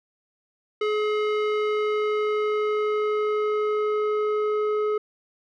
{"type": "tone with low-pass filter sweep", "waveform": "square", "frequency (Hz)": 424, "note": "G#4", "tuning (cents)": 36, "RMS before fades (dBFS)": -24, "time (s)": [0.81, 4.98], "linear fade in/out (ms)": 5, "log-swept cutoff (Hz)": [2800, 1200], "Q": 1.1, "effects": []}